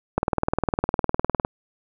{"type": "click train", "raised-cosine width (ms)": 1, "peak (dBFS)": -6, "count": 26, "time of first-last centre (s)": [0.18, 1.449], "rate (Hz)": 19.7, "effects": []}